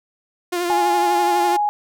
sawtooth tone with vibrato, 350.8 Hz, F4, 8 cents sharp, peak -16 dBFS, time 0.52-1.57 s, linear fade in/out 10 ms, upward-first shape triangle, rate 12 Hz, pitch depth 41 cents each way
sine tone, 830.6 Hz, G#5, in tune, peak -16 dBFS, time 0.7-1.69 s, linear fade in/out 0 ms
effects none

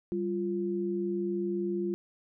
sine tone pair together, 195.48 / 348.3 Hz, G3 / F4, -5 / -5 cents, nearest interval minor seventh, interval 1000 cents, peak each -33 / -30 dBFS, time 0.12-1.94 s, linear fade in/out 0 ms, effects none

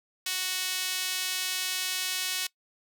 sawtooth tone with high-pass filter, 370 Hz, F#4, in tune, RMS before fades -31 dBFS, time 0.26-2.47 s, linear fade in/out 5 ms, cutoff 3100 Hz, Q 0.91, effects noise-tail reverb RT60 0.1 s tail -22 dB re dry

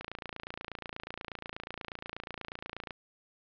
click train, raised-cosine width 0.3 ms, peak -22 dBFS, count 83, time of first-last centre 0.01-2.908 s, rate 28.3 Hz, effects low-pass 4000 Hz 12 dB/octave

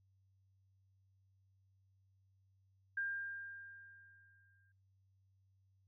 sine tone with exponential decay, 1600 Hz, G6, 35 cents sharp, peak -35 dBFS, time 2.97-4.72 s, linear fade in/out 5 ms, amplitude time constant 380 ms, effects noise-tail reverb RT60 0.4 s tail -22 dB re dry + added 96 Hz sine -70 dBFS peak until 5.87 s

